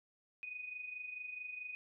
sine tone with amplitude modulation, 2489 Hz, D#7, in tune, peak -40 dBFS, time 0.43-1.75 s, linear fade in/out 0 ms, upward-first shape sine, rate 24.6 Hz, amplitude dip 60%, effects none

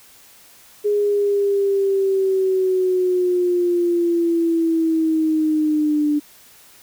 sine linear sweep, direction down, 415.3 to 294.2 Hz, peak -15 dBFS, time 0.84-6.2 s, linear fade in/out 20 ms, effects white hiss -48 dBFS RMS until 6.82 s

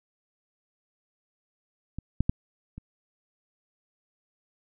clicks, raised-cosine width 5 ms, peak -22 / -10 / -10 / -27 dBFS, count 4, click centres 1.986 / 2.206 / 2.295 / 2.78 s, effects none

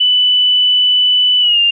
sine tone with pitch glide, 2986 to 2802 Hz, F#7 to F7, +15 to +5 cents, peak -8 dBFS, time 0-1.71 s, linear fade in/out 10 ms, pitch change -110 cents, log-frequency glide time 1.4-1.6 s, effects none

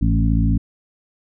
harmonic tone with a mistuned harmonic, 55.2 Hz, A1, 6 cents sharp, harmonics 1 / 2 / 3 / 4 / 5, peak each -17 / -20 / -22 / -23 / -24 dBFS, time 0.01-0.58 s, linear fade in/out 10 ms, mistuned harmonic 3, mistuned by +33 cents, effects none

